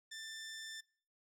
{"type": "tone", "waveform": "15% pulse", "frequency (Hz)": 1777, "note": "A6", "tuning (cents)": 17, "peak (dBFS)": -39, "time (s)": [0.11, 0.81], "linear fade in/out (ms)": 10, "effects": ["noise-tail reverb RT60 0.5 s tail -23 dB re dry", "low-pass 12000 Hz 12 dB/octave"]}